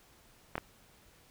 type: clicks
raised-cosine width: 0.5 ms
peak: -19 dBFS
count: 2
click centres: 0.555 / 0.58 s
effects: pink hiss -62 dBFS RMS until 1.3 s